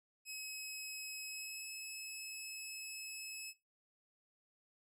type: tone with pitch glide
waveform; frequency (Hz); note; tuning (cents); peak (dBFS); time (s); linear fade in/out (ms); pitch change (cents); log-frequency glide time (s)
15% pulse; 2560 to 2587; D#7 to E7; +49 to -33; -37; 0.25-3.54; 50; +18; 1.27-1.65
effects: noise-tail reverb RT60 0.2 s tail -18 dB re dry